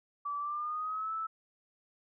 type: tone with pitch glide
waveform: sine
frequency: 1156 to 1312.6 Hz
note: D6 to E6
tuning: -28 to -8 cents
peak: -33 dBFS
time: 0.25-1.27 s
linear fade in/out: 10 ms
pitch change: +220 cents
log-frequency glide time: 0.38-1.12 s
effects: none